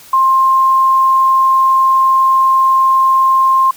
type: tone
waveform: sine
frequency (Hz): 1058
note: C6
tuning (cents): +19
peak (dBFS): -7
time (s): 0.13-3.71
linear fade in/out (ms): 5
effects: white hiss -39 dBFS RMS until 3.76 s